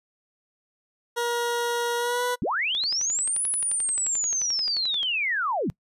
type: tone with pitch glide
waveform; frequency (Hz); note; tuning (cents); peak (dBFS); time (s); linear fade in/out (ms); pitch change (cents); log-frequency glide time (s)
20% pulse; 475.4 to 492.2; A#4 to B4; +34 to -6; -19; 1.16-2.36; 20; +60; 1.97-2.24
type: linear two-way sweep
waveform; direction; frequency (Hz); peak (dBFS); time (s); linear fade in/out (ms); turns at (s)
sine; up then down; 123.6 to 10380 to 123.6; -23; 2.42-5.7; 0; 3.47
type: click train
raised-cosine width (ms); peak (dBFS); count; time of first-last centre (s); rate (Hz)
0.2; -21; 27; 2.75-5.031; 11.4
effects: noise-tail reverb RT60 0.1 s tail -23 dB re dry + resampled to 32000 Hz